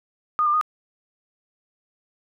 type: tone with pitch steps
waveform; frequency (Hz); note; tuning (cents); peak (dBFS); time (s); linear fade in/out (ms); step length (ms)
sine; 1228 / 1194 / 1236; D#6 / D6 / D#6; -23 / +28 / -12; -17; 0.39-0.612; 0; 74
effects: none